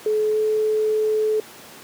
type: tone with pitch glide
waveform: sine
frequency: 428.5 to 431.5 Hz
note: A4 to A4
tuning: -46 to -34 cents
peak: -17 dBFS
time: 0.06-1.4 s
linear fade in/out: 2 ms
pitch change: +12 cents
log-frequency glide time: 0.32-0.37 s
effects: pink hiss -42 dBFS RMS until 1.83 s + high-pass 200 Hz 12 dB/octave